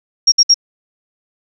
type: tone bursts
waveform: sine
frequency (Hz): 5588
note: F8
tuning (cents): 0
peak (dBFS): -5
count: 3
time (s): 0.27-0.543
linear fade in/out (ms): 10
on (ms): 51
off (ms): 60
effects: none